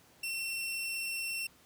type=tone; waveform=sawtooth; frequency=2709 Hz; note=E7; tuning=47 cents sharp; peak=-31 dBFS; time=0.23-1.47 s; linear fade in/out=5 ms; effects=pink hiss -62 dBFS RMS until 1.65 s + high-pass 80 Hz 12 dB/octave